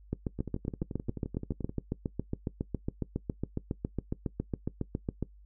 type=two click trains; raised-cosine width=3 ms; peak=-18 / -24 dBFS; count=38 / 16; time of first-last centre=0.13-5.226 / 0.39-1.694 s; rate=7.26 / 11.5 Hz; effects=noise-tail reverb RT60 0.1 s tail -19 dB re dry + added 50 Hz sine -52 dBFS peak until 5.45 s